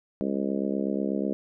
harmonic tone, 68.2 Hz, C#2, 28 cents flat, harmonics 3 / 4 / 5 / 6 / 7 / 8 / 9, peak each -29 / -31 / -33 / -35 / -36 / -37 / -38 dBFS, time 0.21-1.33 s, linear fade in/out 0 ms, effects none

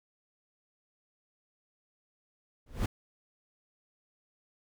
brown noise with exponential growth, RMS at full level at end -22 dBFS, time 2.66-2.86 s, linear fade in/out 5 ms, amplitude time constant 43 ms, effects none

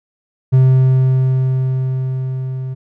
triangle tone with level ramp, 130.4 Hz, C3, 5 cents flat, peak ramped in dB -4 to -19 dBFS, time 0.52-2.75 s, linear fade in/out 20 ms, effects none

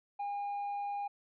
triangle tone with tanh clipping, 811 Hz, G#5, 41 cents flat, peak -35 dBFS, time 0.19-1.08 s, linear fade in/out 10 ms, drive 7 dB, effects none

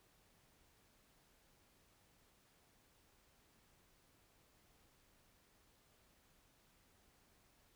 silence, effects pink hiss -72 dBFS RMS until 7.75 s

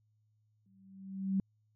sine tone with exponential growth, 192.8 Hz, G3, 28 cents flat, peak -26 dBFS, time 0.66-1.4 s, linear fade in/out 2 ms, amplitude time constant 160 ms, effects added 107 Hz sine -70 dBFS peak until 1.75 s

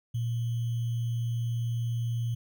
sine tone with sample-and-hold, 117.4 Hz, A#2, 13 cents sharp, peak -27 dBFS, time 0.14-2.35 s, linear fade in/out 10 ms, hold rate 3150 Hz, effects none

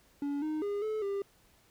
triangle tone with pitch steps, 285 / 308.9 / 407.1 / 432.8 / 398.1 Hz, C#4 / D#4 / G#4 / A4 / G4, +48 / -12 / -35 / -29 / +27 cents, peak -29 dBFS, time 0.22-1.22 s, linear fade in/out 2 ms, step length 200 ms, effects pink hiss -65 dBFS RMS until 1.7 s

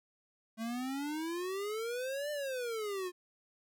square exponential two-way sweep, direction up then down, 220 to 600 to 352.3 Hz, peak -36 dBFS, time 0.57-3.12 s, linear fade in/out 50 ms, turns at 2.31 s, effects none

